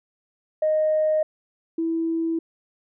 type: tone pair in turn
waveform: sine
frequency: 620 / 328.4 Hz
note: D#5 / E4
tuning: -6 / -6 cents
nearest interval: major seventh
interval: 1100 cents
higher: first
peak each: -17 / -21 dBFS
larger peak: first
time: 0.62-1.23 / 1.78-2.39 s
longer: neither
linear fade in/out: 5 ms
effects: tanh soft clip ceiling -13 dBFS